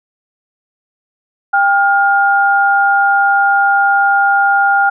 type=tone pair together; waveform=sine; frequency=796 / 1414.5 Hz; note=G5 / F6; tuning=+26 / +22 cents; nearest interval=minor seventh; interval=996 cents; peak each=-11 dBFS; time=1.53-4.9 s; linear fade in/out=10 ms; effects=none